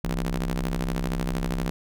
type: ring-modulated tone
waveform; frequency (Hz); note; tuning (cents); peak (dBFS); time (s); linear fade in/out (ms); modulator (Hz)
sawtooth; 64.4; C2; -27; -18; 0.04-1.7; 0; 103
effects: none